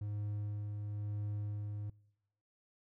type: tone with tremolo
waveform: triangle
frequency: 103.83 Hz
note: G#2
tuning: in tune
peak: -34 dBFS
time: 0.01-1.9 s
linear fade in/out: 5 ms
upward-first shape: sine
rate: 1 Hz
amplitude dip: 30%
effects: noise-tail reverb RT60 1.0 s tail -26 dB re dry